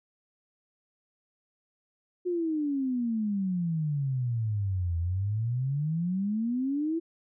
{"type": "exponential two-way sweep", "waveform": "sine", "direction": "down then up", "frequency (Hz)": [364.1, 82.9, 337.7], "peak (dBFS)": -26, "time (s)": [2.25, 7], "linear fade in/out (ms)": 20, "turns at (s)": 4.98, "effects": []}